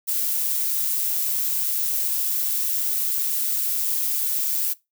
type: noise with amplitude modulation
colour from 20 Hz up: violet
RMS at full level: -22 dBFS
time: 0.07-4.74 s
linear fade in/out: 20 ms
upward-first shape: sine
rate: 142 Hz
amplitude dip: 35%
effects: noise-tail reverb RT60 0.2 s tail -20 dB re dry